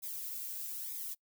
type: noise with flanger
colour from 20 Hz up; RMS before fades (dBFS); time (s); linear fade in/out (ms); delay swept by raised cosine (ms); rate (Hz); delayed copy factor
violet; -41; 0.02-1.15; 20; 0.68 to 2.38; 1.1; -0.75
effects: noise-tail reverb RT60 0.1 s tail -24 dB re dry